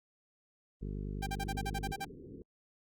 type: harmonic tone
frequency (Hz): 50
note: G1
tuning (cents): +35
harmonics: 1 / 2 / 3 / 4 / 5 / 6 / 7 / 8 / 9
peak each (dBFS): -39 / -45 / -44 / -46 / -50 / -56 / -53 / -52 / -56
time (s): 0.81-1.93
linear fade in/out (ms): 10
type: tone bursts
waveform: sawtooth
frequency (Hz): 788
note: G5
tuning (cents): +9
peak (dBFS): -32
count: 10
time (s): 1.22-2.05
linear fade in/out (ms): 10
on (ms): 47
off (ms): 40
type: low-pass noise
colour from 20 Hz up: white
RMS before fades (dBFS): -49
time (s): 1.39-2.42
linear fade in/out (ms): 2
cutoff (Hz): 460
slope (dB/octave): 96
type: clicks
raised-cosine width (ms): 0.3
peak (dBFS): -41 / -32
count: 2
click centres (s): 2.03 / 2.043
effects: Opus 32 kbps